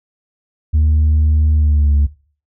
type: tone with pitch glide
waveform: sine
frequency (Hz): 76.7 to 71.98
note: D#2 to D2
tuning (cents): -24 to -34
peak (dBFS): -7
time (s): 0.73-2.07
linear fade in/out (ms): 20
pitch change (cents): -110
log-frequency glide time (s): 1.55-1.93
effects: noise-tail reverb RT60 0.4 s tail -19 dB re dry + tanh soft clip ceiling -8 dBFS